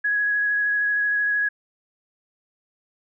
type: tone with vibrato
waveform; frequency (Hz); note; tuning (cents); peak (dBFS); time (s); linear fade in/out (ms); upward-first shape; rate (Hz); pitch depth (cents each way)
sine; 1670; G#6; +9; -19; 0.04-1.49; 10; sine; 13; 11
effects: none